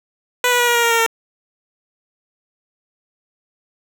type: tone with pitch steps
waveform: 10% pulse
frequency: 493.9 / 488.2 / 482.6 / 477.1 / 471.6 / 466.2 / 460.8 / 455.5 Hz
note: B4 / B4 / B4 / A#4 / A#4 / A#4 / A#4 / A#4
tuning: 0 / -20 / -40 / +40 / +20 / 0 / -20 / -40 cents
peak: -5 dBFS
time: 0.44-1.064 s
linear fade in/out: 2 ms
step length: 78 ms
effects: none